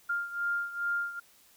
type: beating tone pair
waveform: sine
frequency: 1400 / 1402.4 Hz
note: F6 / F6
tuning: +4 / +7 cents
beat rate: 2.4 Hz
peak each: -31 / -35 dBFS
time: 0.09-1.2 s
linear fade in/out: 10 ms
effects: white hiss -61 dBFS RMS until 1.56 s